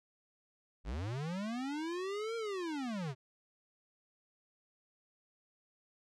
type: linear two-way sweep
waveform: square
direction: up then down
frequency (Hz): 42.3 to 466.2 to 120.7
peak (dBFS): -37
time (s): 0.84-3.15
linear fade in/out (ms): 50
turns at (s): 2.36
effects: low-pass 6000 Hz 12 dB/octave